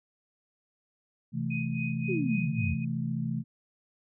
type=chord; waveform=sine; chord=A minor; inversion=first; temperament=equal; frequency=130.81 / 164.81 / 220 Hz; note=C3 / E3 / A3; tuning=0 / 0 / 0 cents; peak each=-33 dBFS; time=1.32-3.44 s; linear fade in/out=50 ms
type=tone with tremolo; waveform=sine; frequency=2500 Hz; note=D#7; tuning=8 cents sharp; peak=-34 dBFS; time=1.5-2.85 s; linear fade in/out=10 ms; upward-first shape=sine; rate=3.7 Hz; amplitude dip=85%
type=exponential sweep; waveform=sine; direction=down; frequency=403.3 to 77.78 Hz; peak=-28 dBFS; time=2.08-2.75 s; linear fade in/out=20 ms
effects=none